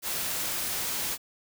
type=noise; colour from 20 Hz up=white; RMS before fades=-31 dBFS; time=0.02-1.18 s; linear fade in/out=50 ms; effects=none